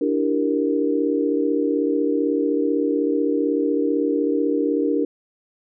sine chord, E half-diminished seventh, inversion third, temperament equal, 293.7 / 329.6 / 392 / 466.2 Hz, D4 / E4 / G4 / Bb4, 0 / 0 / 0 / 0 cents, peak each -21 / -26 / -25 / -23 dBFS, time 0.01-5.05 s, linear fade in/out 5 ms, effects none

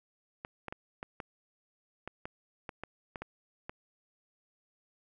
clicks, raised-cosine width 0.5 ms, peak -24 dBFS, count 12, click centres 0.449 / 0.683 / 0.725 / 1.029 / 1.202 / 2.076 / 2.255 / 2.692 / 2.836 / 3.158 / 3.22 / 3.695 s, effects none

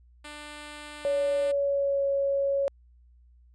5% pulse tone, 297 Hz, D4, 20 cents sharp, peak -29 dBFS, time 0.24-1.52 s, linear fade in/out 10 ms
sine tone with pitch glide, 566 to 554.7 Hz, C#5 to C#5, +36 to +1 cents, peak -23 dBFS, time 1.05-2.68 s, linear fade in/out 0 ms, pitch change -35 cents, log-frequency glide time 1.4-2.05 s
effects added 60 Hz sine -54 dBFS peak until 3.54 s + resampled to 22050 Hz

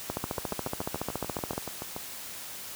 two click trains, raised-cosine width 1 ms, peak -21 / -16 dBFS, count 13 / 22, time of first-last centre 0.24-1.964 / 0.1-1.579 s, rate 6.96 / 14.2 Hz, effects white hiss -41 dBFS RMS until 2.75 s + high-pass 60 Hz 12 dB/octave

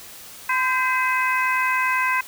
harmonic tone with a mistuned harmonic, 510 Hz, C5, 44 cents flat, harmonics 2 / 3 / 4 / 5, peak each -22 / -24 / -25 / -26 dBFS, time 0.49-2.21 s, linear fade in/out 5 ms, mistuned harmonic 3, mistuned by +45 cents, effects white hiss -41 dBFS RMS until 2.27 s

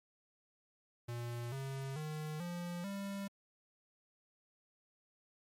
square tone with pitch steps, 119.2 / 135.35 / 153.69 / 174.52 / 198.17 Hz, A#2 / C#3 / D#3 / F3 / G3, +39 / -41 / -21 / -1 / +19 cents, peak -40 dBFS, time 1.08-3.28 s, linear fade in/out 10 ms, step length 440 ms, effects MP3 64 kbps

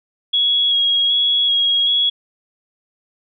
sine tone with vibrato, 3321 Hz, G#7, 1 cent flat, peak -13 dBFS, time 0.33-2.1 s, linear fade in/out 10 ms, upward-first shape square, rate 1.3 Hz, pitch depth 14 cents each way, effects none

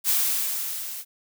blue noise with level ramp, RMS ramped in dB -20 to -36 dBFS, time 0.04-1.05 s, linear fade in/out 50 ms, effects none

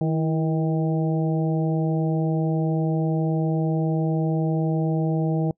harmonic tone with a mistuned harmonic, 158.6 Hz, D#3, 33 cents sharp, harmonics 1 / 2 / 3 / 4 / 5, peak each -21 / -27 / -31 / -33 / -35 dBFS, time 0.01-5.51 s, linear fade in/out 2 ms, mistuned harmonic 2, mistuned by +49 cents, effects noise-tail reverb RT60 0.1 s tail -25 dB re dry

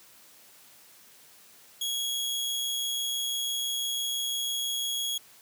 sawtooth tone with amplitude modulation, 3322 Hz, G#7, in tune, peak -24 dBFS, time 1.81-5.18 s, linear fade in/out 5 ms, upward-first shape sine, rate 126 Hz, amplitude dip 30%, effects white hiss -55 dBFS RMS until 5.41 s + high-pass 100 Hz 12 dB/octave

